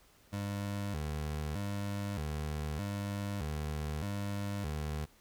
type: tone with vibrato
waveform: 25% pulse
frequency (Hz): 87.31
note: F2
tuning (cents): 0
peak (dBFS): -31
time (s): 0.32-5.06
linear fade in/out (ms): 20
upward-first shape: square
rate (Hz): 0.81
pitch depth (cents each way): 250
effects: pink hiss -64 dBFS RMS until 5.2 s